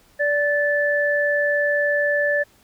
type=tone pair together; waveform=sine; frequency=582 / 1748.2 Hz; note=D5 / A6; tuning=-16 / -12 cents; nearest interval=octave + perfect fifth; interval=1904 cents; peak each=-20 dBFS; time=0.19-2.44 s; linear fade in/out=20 ms; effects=pink hiss -56 dBFS RMS until 2.63 s